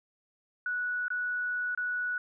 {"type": "tone with dropouts", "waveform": "sine", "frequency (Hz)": 1472, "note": "F#6", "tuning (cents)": -9, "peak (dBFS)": -29, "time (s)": [0.66, 2.18], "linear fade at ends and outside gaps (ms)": 2, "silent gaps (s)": [[1.082, 1.103], [1.749, 1.775]], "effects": []}